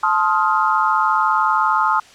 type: chord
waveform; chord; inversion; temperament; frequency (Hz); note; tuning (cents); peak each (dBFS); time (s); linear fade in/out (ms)
sine; F dominant seventh; first; just; 873.1 / 1047.7 / 1257.2 / 1396.9; A5 / C6 / Eb6 / F6; -14 / +2 / +18 / 0; -19 / -20 / -18 / -22; 0.03-2; 5
effects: white hiss -45 dBFS RMS until 2.14 s + low-pass 6000 Hz 12 dB/octave